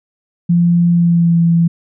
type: tone with pitch glide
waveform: sine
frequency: 172.4 to 168.27 Hz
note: F3 to E3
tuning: -22 to +36 cents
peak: -8 dBFS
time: 0.49-1.68 s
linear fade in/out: 10 ms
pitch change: -42 cents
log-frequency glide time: 0.91-1.38 s
effects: none